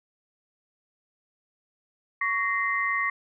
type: tone cluster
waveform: sine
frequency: 1119 / 1864 / 2067 Hz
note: C#6 / A#6 / C7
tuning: +16 / -1 / -22 cents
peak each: -28 dBFS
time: 2.21-3.1 s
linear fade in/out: 5 ms
effects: none